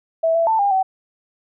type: tone with pitch steps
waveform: sine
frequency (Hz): 654 / 666 / 888 / 805 / 761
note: E5 / E5 / A5 / G5 / F#5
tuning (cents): -14 / +18 / +16 / +46 / +48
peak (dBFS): -14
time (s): 0.23-0.83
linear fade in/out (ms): 10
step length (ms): 120
effects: none